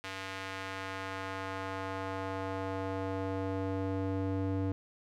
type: tone with band-pass filter sweep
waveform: square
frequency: 95.8 Hz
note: G2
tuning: 39 cents flat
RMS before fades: -36 dBFS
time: 0.04-4.72 s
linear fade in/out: 0 ms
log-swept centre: 2400 to 280 Hz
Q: 0.86
effects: none